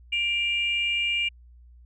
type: tone pair together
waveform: sine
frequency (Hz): 2367 / 2829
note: D7 / F7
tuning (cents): +13 / +22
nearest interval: minor third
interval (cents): 309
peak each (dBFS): -25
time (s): 0.12-1.29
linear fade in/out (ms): 10
effects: tanh soft clip ceiling -15 dBFS + added 60 Hz sine -48 dBFS peak until 1.85 s